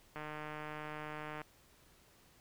click train, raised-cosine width 0.5 ms, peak -29 dBFS, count 192, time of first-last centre 0.16-1.417 s, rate 152 Hz, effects pink hiss -65 dBFS RMS until 2.4 s

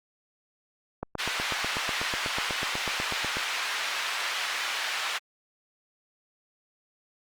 click train, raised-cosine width 1 ms, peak -17 dBFS, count 20, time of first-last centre 1.03-3.37 s, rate 8.12 Hz
white band-pass noise, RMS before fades -31 dBFS, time 1.18-5.19 s, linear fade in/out 20 ms, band 1000 to 3000 Hz, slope 12 dB/octave
effects Opus 48 kbps

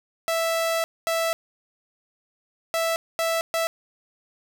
sawtooth tone bursts at uneven times, 659.3 Hz, E5, in tune, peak -18 dBFS, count 5, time 0.28-0.84 / 1.07-1.33 / 2.74-2.96 / 3.19-3.41 / 3.54-3.67 s, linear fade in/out 0 ms, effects 8-bit

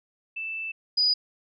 sine tone pair in turn, 2646 / 4935 Hz, E7 / D#8, +6 / -15 cents, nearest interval major seventh, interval 1079 cents, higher second, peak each -30 / -19 dBFS, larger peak second, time 0.36-0.72 / 0.97-1.14 s, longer first, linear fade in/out 10 ms, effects none

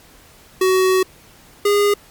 square tone pair in turn, 374.5 / 409.2 Hz, F#4 / G#4, +21 / -26 cents, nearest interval major second, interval 153 cents, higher second, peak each -13 dBFS, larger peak neither, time 0.61-1.03 / 1.65-1.94 s, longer first, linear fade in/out 5 ms, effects pink hiss -47 dBFS RMS until 2.1 s + MP3 96 kbps

